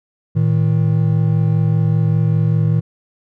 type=tone pair together; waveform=triangle; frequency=112.99 / 158.1 Hz; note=A2 / D#3; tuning=+46 / +28 cents; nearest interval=tritone; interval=582 cents; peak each=-13 dBFS; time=0.35-2.81 s; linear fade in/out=20 ms; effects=none